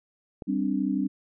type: click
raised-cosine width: 2 ms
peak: -22 dBFS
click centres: 0.422 s
type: chord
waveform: sine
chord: G suspended fourth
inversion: none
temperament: equal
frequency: 196 / 261.6 / 293.7 Hz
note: G3 / C4 / D4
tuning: 0 / 0 / 0 cents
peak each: -28 dBFS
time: 0.47-1.08 s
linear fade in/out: 20 ms
effects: none